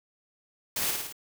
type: noise with echo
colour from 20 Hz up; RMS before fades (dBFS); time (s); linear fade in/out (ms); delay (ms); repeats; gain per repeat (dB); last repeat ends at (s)
white; -30; 0.76-0.91; 5; 54; 4; -3; 1.126
effects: none